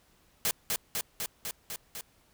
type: noise with echo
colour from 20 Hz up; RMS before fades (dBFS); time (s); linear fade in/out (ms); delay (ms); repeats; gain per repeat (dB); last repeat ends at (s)
white; -28; 0.45-0.51; 0; 250; 6; -2; 2.01
effects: pink hiss -65 dBFS RMS until 2.33 s